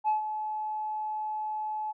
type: tone with ADSR envelope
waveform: sine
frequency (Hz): 858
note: A5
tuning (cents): -44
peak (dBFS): -20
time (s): 0.04-1.93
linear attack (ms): 42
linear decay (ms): 130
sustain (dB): -10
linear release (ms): 26
effects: tanh soft clip ceiling -20 dBFS